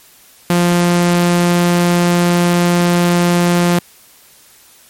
sawtooth tone, 174.61 Hz, F3, in tune, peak -6 dBFS, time 0.5-3.79 s, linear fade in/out 2 ms, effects white hiss -45 dBFS RMS until 4.89 s + MP3 64 kbps

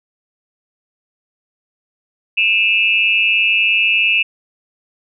sine tone with amplitude modulation, 2637 Hz, E7, in tune, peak -7 dBFS, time 2.37-4.23 s, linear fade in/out 10 ms, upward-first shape sine, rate 209 Hz, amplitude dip 95%, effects none

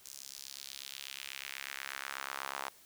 sawtooth tone with high-pass filter sweep, 68.2 Hz, C#2, 28 cents flat, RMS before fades -44 dBFS, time 0.05-2.69 s, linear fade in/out 5 ms, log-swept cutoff 6500 to 920 Hz, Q 1.7, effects white hiss -60 dBFS RMS until 2.85 s

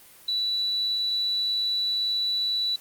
sine tone, 3951 Hz, B7, in tune, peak -23 dBFS, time 0.28-2.76 s, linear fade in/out 5 ms, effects white hiss -51 dBFS RMS until 2.8 s + Opus 32 kbps

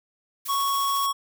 blue noise with tremolo, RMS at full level -34 dBFS, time 0.45-1.07 s, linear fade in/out 10 ms, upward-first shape sine, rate 14 Hz, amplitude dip 30%
square tone, 1108.7 Hz, C#6, in tune, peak -23 dBFS, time 0.48-1.13 s, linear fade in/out 20 ms
effects none

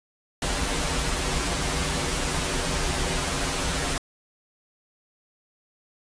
pink noise with comb filter, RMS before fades -26 dBFS, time 0.42-3.98 s, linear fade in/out 2 ms, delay 9.3 ms, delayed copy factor -0.9, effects resampled to 22050 Hz

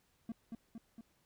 triangle tone with echo, 228.3 Hz, A#3, 36 cents flat, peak -36 dBFS, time 0.29-0.32 s, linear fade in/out 2 ms, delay 230 ms, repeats 3, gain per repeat -3 dB, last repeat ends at 1.01 s, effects pink hiss -74 dBFS RMS until 1.25 s

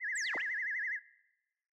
sine tone with vibrato, 1849 Hz, A#6, 15 cents flat, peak -33 dBFS, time 0-1 s, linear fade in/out 50 ms, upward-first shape sine, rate 12 Hz, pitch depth 200 cents each way
sine linear two-way sweep, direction down then up, 8372 to 235.2 to 3446 Hz, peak -38 dBFS, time 0.15-0.42 s, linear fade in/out 10 ms, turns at 0.36 s
effects noise-tail reverb RT60 1.0 s tail -20 dB re dry + tanh soft clip ceiling -25 dBFS

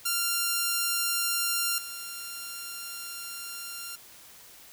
5% pulse tone with level steps, 1388 Hz, F6, 11 cents flat, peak -14 / -25 dBFS, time 0.05-3.96 s, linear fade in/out 10 ms, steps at 1.78 s, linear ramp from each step 2 ms, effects white hiss -51 dBFS RMS until 4.72 s

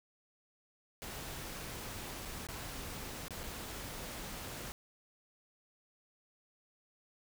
pink noise with dropouts, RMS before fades -44 dBFS, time 1.02-4.72 s, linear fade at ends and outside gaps 0 ms, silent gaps 2.251-2.255 / 2.469-2.487 / 3.282-3.307 / 3.433-3.437 s, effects none

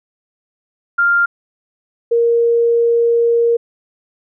sine tone pair in turn, 1396.9 / 467.8 Hz, F6 / A#4, 0 / +6 cents, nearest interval octave + perfect fifth, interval 1894 cents, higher first, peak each -10 dBFS, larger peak neither, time 0.98-1.26 / 2.11-3.57 s, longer second, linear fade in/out 10 ms, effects none

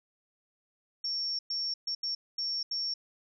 sine tone bursts at uneven times, 5480 Hz, F8, 34 cents flat, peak -30 dBFS, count 6, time 1.04-1.39 / 1.5-1.74 / 1.87-1.95 / 2.03-2.15 / 2.38-2.63 / 2.71-2.94 s, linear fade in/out 5 ms, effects none

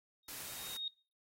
sine tone with exponential growth, 3727 Hz, A#7, 1 cent flat, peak -34 dBFS, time 0.23-0.88 s, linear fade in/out 2 ms, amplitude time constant 140 ms
white noise, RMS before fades -46 dBFS, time 0.28-0.77 s, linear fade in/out 5 ms
effects noise-tail reverb RT60 0.4 s tail -24 dB re dry + AAC 48 kbps

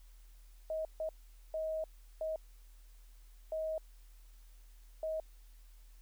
sine tone bursts at uneven times, 633 Hz, D#5, 30 cents sharp, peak -34 dBFS, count 6, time 0.7-0.85 / 1-1.09 / 1.54-1.84 / 2.21-2.36 / 3.52-3.78 / 5.03-5.2 s, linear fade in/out 2 ms, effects added 40 Hz sine -54 dBFS peak until 6.01 s + white hiss -69 dBFS RMS until 6.01 s

